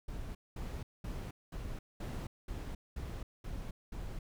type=noise bursts; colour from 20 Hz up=brown; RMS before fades=-41 dBFS; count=9; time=0.08-4.19 s; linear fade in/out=5 ms; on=270 ms; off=210 ms; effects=none